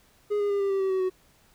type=tone with pitch steps; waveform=triangle; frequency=414.8 / 408.4 / 402.1 / 395.8 / 389.7 / 383.7 / 377.7 / 371.9 Hz; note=G#4 / G#4 / G4 / G4 / G4 / G4 / F#4 / F#4; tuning=-2 / -29 / +44 / +17 / -10 / -37 / +36 / +9 cents; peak=-21 dBFS; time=0.3-1.1 s; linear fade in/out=20 ms; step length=100 ms; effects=pink hiss -61 dBFS RMS until 1.54 s